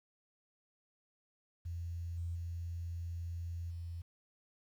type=tone with level steps; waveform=sine; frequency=85.2 Hz; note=F2; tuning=42 cents flat; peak=-38 / -36 / -38 / -40 dBFS; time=1.65-4.02 s; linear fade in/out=10 ms; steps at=2.17 / 2.35 / 3.7 s; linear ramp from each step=10 ms; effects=11-bit